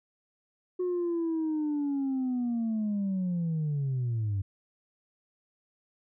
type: linear sweep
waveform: sine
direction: down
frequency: 365.4 to 94.9 Hz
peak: -25 dBFS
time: 0.79-4.42 s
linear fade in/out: 10 ms
effects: tanh soft clip ceiling -25 dBFS

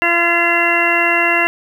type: harmonic tone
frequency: 342.1 Hz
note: F4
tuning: 36 cents flat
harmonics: 1 / 2 / 3 / 4 / 5 / 6 / 8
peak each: -22 / -20 / -22 / -23 / -19 / -17 / -17 dBFS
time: 0.02-1.47 s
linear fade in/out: 0 ms
effects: 7-bit

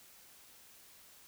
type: silence
effects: white hiss -59 dBFS RMS until 1.27 s

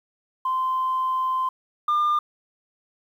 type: tone pair in turn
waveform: sine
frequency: 1037 / 1202.5 Hz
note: C6 / D6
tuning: -16 / +41 cents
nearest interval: minor third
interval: 257 cents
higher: second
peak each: -20 / -16 dBFS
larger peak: second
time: 0.45-1.49 / 1.88-2.19 s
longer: first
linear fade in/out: 5 ms
effects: tanh soft clip ceiling -17 dBFS + 9-bit

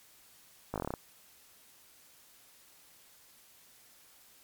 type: slowing click train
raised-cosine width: 1 ms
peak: -20 dBFS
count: 9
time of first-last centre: 0.74-0.939 s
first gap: 18 ms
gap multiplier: 1.09
effects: white hiss -60 dBFS RMS until 4.43 s + MP3 96 kbps

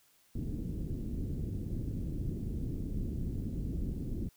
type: low-pass noise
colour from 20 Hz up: pink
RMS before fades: -36 dBFS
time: 0.35-4.29 s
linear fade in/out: 5 ms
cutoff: 310 Hz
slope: 24 dB/octave
effects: white hiss -67 dBFS RMS until 4.36 s

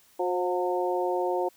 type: harmonic tone with a mistuned harmonic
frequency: 180 Hz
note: F#3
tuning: 47 cents flat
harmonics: 2 / 3 / 4 / 5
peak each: -28 / -30 / -31 / -32 dBFS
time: 0.19-1.49 s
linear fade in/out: 10 ms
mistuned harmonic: 3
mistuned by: -26 cents
effects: white hiss -60 dBFS RMS until 1.56 s

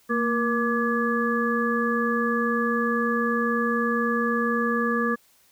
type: tone cluster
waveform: sine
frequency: 231 / 474.8 / 1173 / 1691 Hz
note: A#3 / A#4 / D6 / G#6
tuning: -16 / +32 / -2 / +31 cents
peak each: -25 / -27 / -27 / -28 dBFS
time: 0.09-5.16 s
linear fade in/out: 20 ms
effects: white hiss -60 dBFS RMS until 5.51 s

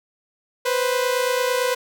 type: tone pair together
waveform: sawtooth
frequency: 493.9 / 522.8 Hz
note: B4 / C5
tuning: 0 / -1 cents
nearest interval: minor second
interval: 99 cents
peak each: -17 / -20 dBFS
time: 0.65-1.75 s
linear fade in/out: 10 ms
effects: none

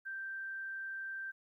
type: tone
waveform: sine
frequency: 1568 Hz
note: G6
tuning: in tune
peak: -39 dBFS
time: 0.05-1.32 s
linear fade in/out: 20 ms
effects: 13-bit

